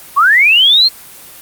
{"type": "linear sweep", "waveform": "sine", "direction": "up", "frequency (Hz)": [1046.5, 4290], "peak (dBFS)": -5, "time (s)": [0.16, 0.89], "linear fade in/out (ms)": 20, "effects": ["white hiss -35 dBFS RMS until 1.41 s", "Opus 24 kbps"]}